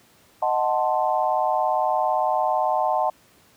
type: chord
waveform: sine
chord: D# diminished seventh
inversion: none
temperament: equal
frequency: 622.3 / 740 / 880 / 1046.5 Hz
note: D#5 / F#5 / A5 / C6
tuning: 0 / 0 / 0 / 0 cents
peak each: -25 / -23 / -24 / -28 dBFS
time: 0.42-3.1 s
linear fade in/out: 5 ms
effects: pink hiss -56 dBFS RMS until 3.56 s + high-pass 100 Hz 12 dB/octave